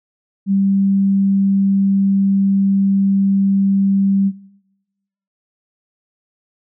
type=tone; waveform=sine; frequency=196 Hz; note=G3; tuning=in tune; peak=-12 dBFS; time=0.46-4.32 s; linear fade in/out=50 ms; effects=noise-tail reverb RT60 1.0 s tail -20 dB re dry